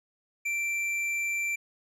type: tone with tanh clipping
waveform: triangle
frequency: 2349 Hz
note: D7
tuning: in tune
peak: -29 dBFS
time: 0.45-1.56 s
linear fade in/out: 10 ms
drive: 13 dB
effects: none